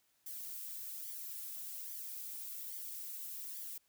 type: noise with flanger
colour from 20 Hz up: violet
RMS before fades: -45 dBFS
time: 0.26-3.78 s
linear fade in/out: 5 ms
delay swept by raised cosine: 0.74 to 2.84 ms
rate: 1.2 Hz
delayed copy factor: -0.65
effects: white hiss -75 dBFS RMS until 3.88 s